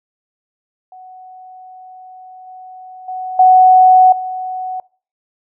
sine tone with level steps, 743 Hz, F#5, 7 cents sharp, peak -34 / -32 / -21 / -4 / -20 dBFS, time 0.92-4.8 s, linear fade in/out 2 ms, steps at 2.47 / 3.08 / 3.39 / 4.12 s, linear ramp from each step 5 ms, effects noise-tail reverb RT60 0.4 s tail -22 dB re dry

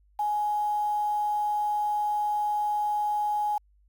sine tone with quantisation, 836 Hz, G#5, 11 cents sharp, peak -24 dBFS, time 0.19-3.58 s, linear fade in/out 5 ms, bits 8, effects added 50 Hz sine -59 dBFS peak until 3.88 s

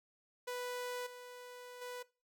sawtooth tone with level steps, 493.9 Hz, B4, in tune, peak -35 / -45 / -39 dBFS, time 0.47-2.03 s, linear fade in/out 10 ms, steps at 1.06 / 1.81 s, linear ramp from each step 10 ms, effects noise-tail reverb RT60 0.3 s tail -20 dB re dry

